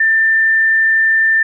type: tone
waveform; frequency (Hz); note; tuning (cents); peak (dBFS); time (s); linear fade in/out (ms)
sine; 1786; A6; +25; -9; 0-1.43; 5
effects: none